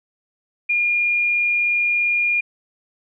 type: tone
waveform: sine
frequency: 2419 Hz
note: D#7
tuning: 49 cents flat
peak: -16 dBFS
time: 0.69-2.41 s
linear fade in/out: 10 ms
effects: none